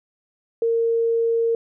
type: tone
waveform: sine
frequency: 460 Hz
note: A#4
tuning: 23 cents flat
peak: -17 dBFS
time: 0.62-1.55 s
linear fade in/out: 2 ms
effects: none